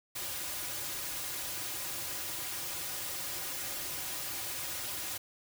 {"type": "noise with comb filter", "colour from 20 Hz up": "white", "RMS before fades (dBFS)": -38, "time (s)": [0.15, 5.18], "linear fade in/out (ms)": 10, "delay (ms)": 4.5, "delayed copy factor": -0.75, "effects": []}